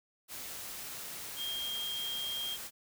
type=tone in noise; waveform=sine; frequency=3218 Hz; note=G7; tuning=45 cents sharp; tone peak=-35 dBFS; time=1.36-2.58 s; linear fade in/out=50 ms; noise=white; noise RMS=-43 dBFS; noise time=0.28-2.71 s; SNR=+5 dB; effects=none